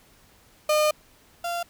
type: tone pair in turn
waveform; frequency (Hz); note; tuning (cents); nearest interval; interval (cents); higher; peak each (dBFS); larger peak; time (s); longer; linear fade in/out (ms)
35% pulse; 608 / 691; D#5 / F5; -40 / -19; major second; 221; second; -17 / -25; first; 0.69-0.91 / 1.44-1.63; first; 5
effects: pink hiss -57 dBFS RMS until 1.69 s